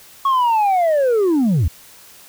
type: linear sweep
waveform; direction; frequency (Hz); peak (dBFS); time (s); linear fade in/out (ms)
sine; down; 1108.7 to 66; -10; 0.25-1.68; 5
effects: tanh soft clip ceiling -12 dBFS + white hiss -44 dBFS RMS until 2.28 s